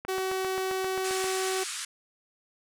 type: click train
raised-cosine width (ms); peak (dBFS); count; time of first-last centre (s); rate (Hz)
0.5; -21; 10; 0.05-1.242; 7.55
type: tone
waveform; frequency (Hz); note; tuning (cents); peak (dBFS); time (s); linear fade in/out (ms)
sawtooth; 377.8; F#4; +36; -24; 0.08-1.64; 10
type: band-pass noise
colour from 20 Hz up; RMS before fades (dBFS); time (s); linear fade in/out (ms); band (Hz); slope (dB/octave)
white; -36; 1.04-1.85; 5; 1100 to 10000; 48
effects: none